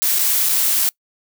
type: noise with dropouts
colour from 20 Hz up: blue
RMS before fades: -17 dBFS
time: 0.02-0.89 s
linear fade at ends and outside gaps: 0 ms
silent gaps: 0.187-0.192 / 0.488-0.493 s
effects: noise-tail reverb RT60 0.1 s tail -25 dB re dry